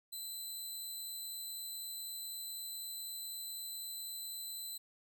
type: tone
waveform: 10% pulse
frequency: 4028 Hz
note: B7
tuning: 33 cents sharp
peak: -35 dBFS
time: 0.12-4.78 s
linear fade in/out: 10 ms
effects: none